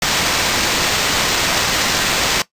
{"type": "noise with sample-and-hold", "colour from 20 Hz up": "violet", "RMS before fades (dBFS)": -17, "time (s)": [0.02, 2.42], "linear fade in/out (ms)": 2, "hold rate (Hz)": 11025, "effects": ["noise-tail reverb RT60 0.1 s tail -17 dB re dry", "resampled to 32000 Hz"]}